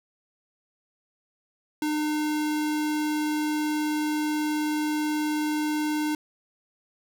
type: tone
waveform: square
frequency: 303.1 Hz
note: D#4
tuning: 45 cents flat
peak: -25 dBFS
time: 1.82-6.15 s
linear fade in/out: 2 ms
effects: none